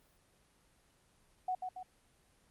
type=tone with echo; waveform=sine; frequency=740 Hz; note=F#5; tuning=in tune; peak=-32 dBFS; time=1.48-1.55 s; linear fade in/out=5 ms; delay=140 ms; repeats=2; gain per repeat=-5 dB; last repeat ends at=1.83 s; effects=pink hiss -69 dBFS RMS until 2.5 s + Opus 24 kbps